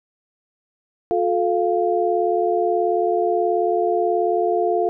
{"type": "tone cluster", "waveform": "sine", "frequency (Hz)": [358.4, 436.9, 698], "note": ["F4", "A4", "F5"], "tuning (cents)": [45, -12, -1], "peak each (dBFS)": -21, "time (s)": [1.11, 4.89], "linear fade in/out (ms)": 0, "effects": []}